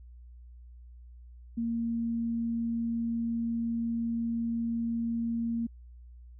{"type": "tone", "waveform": "sine", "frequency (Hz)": 231.4, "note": "A#3", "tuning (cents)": -13, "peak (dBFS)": -28, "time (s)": [1.57, 5.67], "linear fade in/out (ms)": 10, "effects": ["added 60 Hz sine -47 dBFS peak until 6.39 s"]}